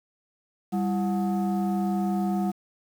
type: tone with frequency modulation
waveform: sine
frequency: 196 Hz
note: G3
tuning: in tune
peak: -22 dBFS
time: 0.72-2.52 s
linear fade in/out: 20 ms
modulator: 533 Hz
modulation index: 0.78
effects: tanh soft clip ceiling -18 dBFS + 8-bit